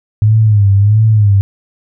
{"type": "tone with vibrato", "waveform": "sine", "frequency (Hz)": 104.4, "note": "G#2", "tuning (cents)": 10, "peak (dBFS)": -5, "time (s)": [0.22, 1.41], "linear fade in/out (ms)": 0, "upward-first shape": "sine", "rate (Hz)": 1.5, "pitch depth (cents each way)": 100, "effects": []}